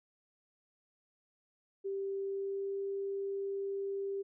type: tone with pitch glide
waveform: sine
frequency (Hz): 392 to 394.5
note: G4 to G4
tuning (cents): 0 to +11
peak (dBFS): -34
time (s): 1.84-4.23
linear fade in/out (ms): 20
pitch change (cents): +11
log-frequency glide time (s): 2.2-2.8
effects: none